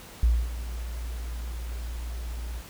sine tone with ADSR envelope, 58.27 Hz, A#1, in tune, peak -16 dBFS, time 0.23-2.63 s, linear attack 3 ms, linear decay 250 ms, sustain -15 dB, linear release 55 ms, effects pink hiss -46 dBFS RMS until 2.69 s

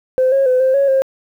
sine tone with pitch steps, 516 / 544 / 508 / 523 / 555 / 534 Hz, C5 / C#5 / B4 / C5 / C#5 / C5, -24 / -33 / +49 / -1 / +2 / +35 cents, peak -9 dBFS, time 0.18-1.02 s, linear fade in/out 0 ms, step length 140 ms, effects tanh soft clip ceiling -7 dBFS + 8-bit

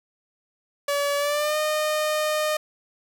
sawtooth tone with pitch glide, 571 to 612 Hz, D5 to D#5, -49 to -29 cents, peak -18 dBFS, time 0.88-2.57 s, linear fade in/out 5 ms, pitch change +120 cents, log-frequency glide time 1.17-1.57 s, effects none

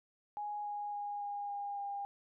sine tone with pitch steps, 830.6 / 825.3 / 820.1 / 814.9 / 809.8 / 804.6 Hz, G#5 / G#5 / G#5 / G#5 / G#5 / G5, 0 / -11 / -22 / -33 / -44 / +45 cents, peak -37 dBFS, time 0.37-2.05 s, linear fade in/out 0 ms, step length 280 ms, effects none

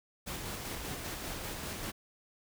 pink noise with tremolo, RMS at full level -39 dBFS, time 0.26-1.92 s, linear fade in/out 20 ms, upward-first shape square, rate 5.1 Hz, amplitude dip 25%, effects none

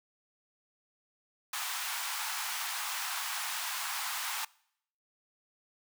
pink high-pass noise, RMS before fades -36 dBFS, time 1.53-4.45 s, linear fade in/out 5 ms, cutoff 810 Hz, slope 48 dB/octave, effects noise-tail reverb RT60 0.7 s tail -24 dB re dry

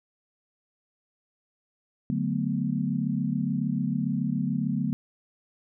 sine chord, B minor seventh, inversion first, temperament equal, 146.83 / 185 / 220 / 246.9 Hz, D3 / F#3 / A3 / B3, 0 / 0 / 0 / 0 cents, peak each -30 dBFS, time 2.1-4.93 s, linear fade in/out 0 ms, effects none

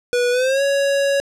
square tone with pitch glide, 488.1 to 557.5 Hz, B4 to C#5, -20 to +10 cents, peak -16 dBFS, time 0.13-1.2 s, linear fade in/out 0 ms, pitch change +230 cents, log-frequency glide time 0.31-0.62 s, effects low-pass 9000 Hz 12 dB/octave

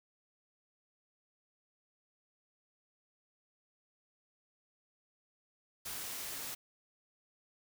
white noise, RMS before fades -42 dBFS, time 5.85-6.55 s, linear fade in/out 10 ms, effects none

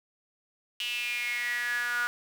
sawtooth tone with high-pass filter sweep, 241.5 Hz, B3, 39 cents flat, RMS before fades -31 dBFS, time 0.8-2.07 s, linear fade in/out 0 ms, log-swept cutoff 2900 to 1400 Hz, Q 9.4, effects 9-bit

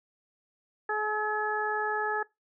harmonic tone with a mistuned harmonic, 425.2 Hz, G#4, 41 cents sharp, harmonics 1 / 2 / 3 / 4, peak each -33 / -32 / -35 / -31 dBFS, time 0.89-2.23 s, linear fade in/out 5 ms, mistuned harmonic 3, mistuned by +15 cents, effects noise-tail reverb RT60 0.2 s tail -22 dB re dry

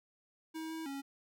square tone with pitch steps, 319.8 / 322.2 / 276.2 Hz, D#4 / E4 / C#4, +48 / -39 / -6 cents, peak -40 dBFS, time 0.54-1.02 s, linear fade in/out 20 ms, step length 160 ms, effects none

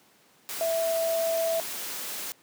sine tone in noise, 659.3 Hz, E5, in tune, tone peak -24 dBFS, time 0.61-1.6 s, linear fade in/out 0 ms, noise white, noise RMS -35 dBFS, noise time 0.49-2.32 s, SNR +8 dB, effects pink hiss -60 dBFS RMS until 2.42 s + high-pass 200 Hz 12 dB/octave

